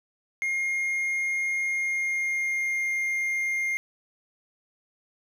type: tone with pitch glide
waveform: triangle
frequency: 2133 to 2118 Hz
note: C7 to C7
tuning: +33 to +21 cents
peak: -23 dBFS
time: 0.42-3.77 s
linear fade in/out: 0 ms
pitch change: -12 cents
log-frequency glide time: 1.64-2.94 s
effects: none